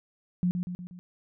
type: tone with echo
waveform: sine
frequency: 178.4 Hz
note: F3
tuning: 37 cents sharp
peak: -22 dBFS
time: 0.43-0.51 s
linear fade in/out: 0 ms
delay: 120 ms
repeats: 4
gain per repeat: -5 dB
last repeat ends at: 0.99 s
effects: none